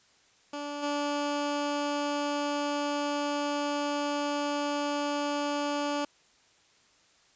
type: tone with level steps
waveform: 15% pulse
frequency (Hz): 290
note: D4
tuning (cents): -22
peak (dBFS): -28 / -22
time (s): 0.53-6.05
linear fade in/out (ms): 5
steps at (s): 0.82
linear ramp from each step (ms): 20
effects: white hiss -63 dBFS RMS until 7.35 s + resampled to 16000 Hz